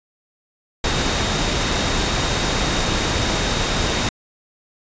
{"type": "tone in noise", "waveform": "sine", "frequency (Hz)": 3729, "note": "A#7", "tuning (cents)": 0, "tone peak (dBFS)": -30, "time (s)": [0.84, 4.09], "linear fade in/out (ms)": 2, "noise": "pink", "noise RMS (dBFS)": -20, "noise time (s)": [0.84, 4.09], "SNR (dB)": -13, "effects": ["resampled to 16000 Hz"]}